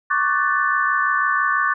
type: chord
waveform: sine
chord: D major seventh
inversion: third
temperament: equal with one note detuned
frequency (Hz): 1108.7 / 1174.7 / 1501.5 / 1760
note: C#6 / D6 / F#6 / A6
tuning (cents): 0 / 0 / +25 / 0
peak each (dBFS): -22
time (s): 0.1-1.74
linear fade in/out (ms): 10
effects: none